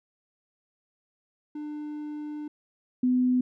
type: tone pair in turn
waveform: triangle / sine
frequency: 299.1 / 251.5 Hz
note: D4 / B3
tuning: +32 / +32 cents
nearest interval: minor third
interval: 300 cents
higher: first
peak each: -31 / -20 dBFS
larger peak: second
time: 1.55-2.48 / 3.03-3.41 s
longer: first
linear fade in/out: 5 ms
effects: none